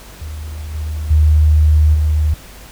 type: tone with level steps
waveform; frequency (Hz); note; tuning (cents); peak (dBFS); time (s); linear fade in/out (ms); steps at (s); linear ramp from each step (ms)
sine; 76.6; D#2; -27; -24 / -19 / -7 / -11; 0.21-2.34; 5; 0.74 / 1.1 / 1.94; 10
effects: added 50 Hz sine -39 dBFS peak until 2.71 s + pink hiss -39 dBFS RMS until 2.71 s